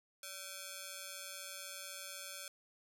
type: ring-modulated tone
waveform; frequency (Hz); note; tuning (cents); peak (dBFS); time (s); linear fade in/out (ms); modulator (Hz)
5% pulse; 964; B5; -42; -30; 0.23-2.48; 2; 390
effects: none